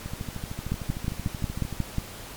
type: two click trains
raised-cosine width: 5 ms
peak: -13 / -20 dBFS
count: 8 / 23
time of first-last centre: 0.72-1.984 / 0.06-1.727 s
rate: 5.54 / 13.2 Hz
effects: pink hiss -41 dBFS RMS until 2.36 s + MP3 96 kbps